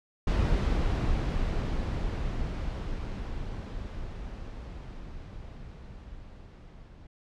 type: noise with level ramp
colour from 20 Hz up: brown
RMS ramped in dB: -24 to -49 dBFS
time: 0.27-7.07 s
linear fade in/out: 5 ms
effects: low-pass 5000 Hz 12 dB/octave